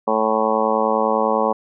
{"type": "harmonic tone", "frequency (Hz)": 110, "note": "A2", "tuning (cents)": 0, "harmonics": [2, 3, 4, 5, 6, 7, 8, 9, 10], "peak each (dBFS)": [-25, -31, -23, -21, -30, -24, -25, -24, -25], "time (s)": [0.07, 1.53], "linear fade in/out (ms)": 10, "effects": []}